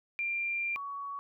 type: tone pair in turn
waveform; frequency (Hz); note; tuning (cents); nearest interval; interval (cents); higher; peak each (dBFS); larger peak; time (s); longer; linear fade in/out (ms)
sine; 2380 / 1123.2; D7 / C#6; +22 / +22; octave + minor second; 1300; first; -30 / -36; first; 0.19-0.76 / 0.76-1.19; first; 0
effects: none